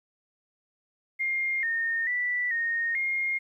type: tone with pitch steps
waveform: sine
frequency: 2120 / 1834 / 1968 / 1852 / 2132 Hz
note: C7 / A#6 / B6 / A#6 / C7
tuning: +22 / -29 / -7 / -12 / +32 cents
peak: -25 dBFS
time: 1.19-3.39 s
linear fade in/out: 20 ms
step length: 440 ms
effects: 11-bit